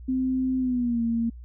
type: tone with pitch glide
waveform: sine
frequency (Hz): 259 to 230.7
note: C4 to A#3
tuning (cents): -17 to -18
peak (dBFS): -22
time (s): 0.08-1.3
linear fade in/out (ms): 10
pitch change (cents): -201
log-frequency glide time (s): 0.59-1.02
effects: added 60 Hz sine -39 dBFS peak until 1.44 s